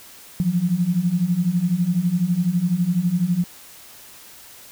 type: beating tone pair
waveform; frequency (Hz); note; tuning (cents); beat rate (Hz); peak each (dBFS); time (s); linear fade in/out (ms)
sine; 168.8 / 180.8; E3 / F#3; +41 / -40; 12; -22 / -19; 0.4-3.44; 0
effects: white hiss -44 dBFS RMS until 4.71 s